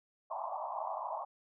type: band-pass noise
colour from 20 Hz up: white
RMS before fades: -39 dBFS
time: 0.3-1.25 s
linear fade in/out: 10 ms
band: 610 to 1100 Hz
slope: 96 dB/octave
effects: none